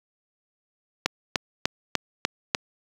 click train, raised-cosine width 0.2 ms, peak -3 dBFS, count 6, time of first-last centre 1.06-2.548 s, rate 3.36 Hz, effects high-pass 100 Hz 12 dB/octave + 7-bit

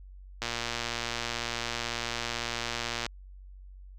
click train, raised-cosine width 0.2 ms, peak -14 dBFS, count 313, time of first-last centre 0.42-3.064 s, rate 118 Hz, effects added 47 Hz sine -45 dBFS peak until 3.98 s

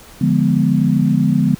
sine chord, D diminished seventh, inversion none, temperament equal, 146.83 / 174.61 / 207.7 / 246.9 Hz, D3 / F3 / Ab3 / Cb4, 0 / 0 / 0 / 0 cents, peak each -17 dBFS, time 0.21-1.55 s, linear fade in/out 5 ms, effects pink hiss -41 dBFS RMS until 1.59 s

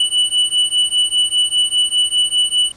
square beating tone pair, 2960 / 2965 Hz, F#7 / F#7, 0 / +3 cents, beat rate 5 Hz, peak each -17 dBFS, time 0-2.72 s, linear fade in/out 5 ms, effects pink hiss -47 dBFS RMS until 2.76 s + resampled to 22050 Hz

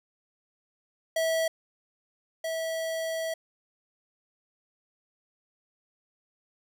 square tone pair in turn, 650 / 650 Hz, E5 / E5, -24 / -24 cents, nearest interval unison, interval 0 cents, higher neither, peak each -25 / -30 dBFS, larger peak first, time 1.16-1.48 / 2.44-3.34 s, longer second, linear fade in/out 5 ms, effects none

